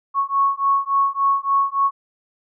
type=beating tone pair; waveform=sine; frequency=1103 / 1106.5 Hz; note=C#6 / C#6; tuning=-9 / -3 cents; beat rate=3.5 Hz; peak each=-19 dBFS; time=0.14-1.91 s; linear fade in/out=50 ms; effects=none

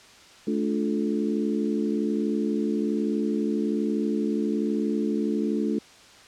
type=harmonic tone with a mistuned harmonic; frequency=72.3 Hz; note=D2; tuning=27 cents flat; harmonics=3 / 4 / 5 / 6; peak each=-26 / -28 / -30 / -32 dBFS; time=0.47-5.79 s; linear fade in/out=5 ms; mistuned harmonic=5; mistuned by=-54 cents; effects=white hiss -50 dBFS RMS until 6.27 s + low-pass 6000 Hz 12 dB/octave

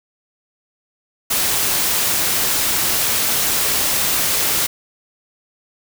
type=noise; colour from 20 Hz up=white; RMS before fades=-18 dBFS; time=1.3-4.67 s; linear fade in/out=10 ms; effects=none

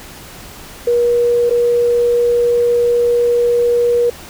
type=tone with dropouts; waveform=sine; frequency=478.6 Hz; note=A#4; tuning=46 cents sharp; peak=-10 dBFS; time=0.87-4.1 s; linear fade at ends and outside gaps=5 ms; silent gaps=1.497-1.507 s; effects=pink hiss -35 dBFS RMS until 4.29 s

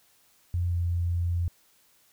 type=tone with pitch glide; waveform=sine; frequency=87.7 to 86.49 Hz; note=F2 to F2; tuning=+8 to -16 cents; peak=-24 dBFS; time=0.54-1.48 s; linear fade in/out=0 ms; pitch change=-24 cents; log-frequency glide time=0.69-0.74 s; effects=white hiss -63 dBFS RMS until 2.12 s

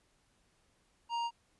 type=tone with hard clipping; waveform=triangle; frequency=936 Hz; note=A#5; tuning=7 cents sharp; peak=-34 dBFS; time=1.09-1.31 s; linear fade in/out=50 ms; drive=14 dB; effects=pink hiss -72 dBFS RMS until 1.59 s + resampled to 24000 Hz

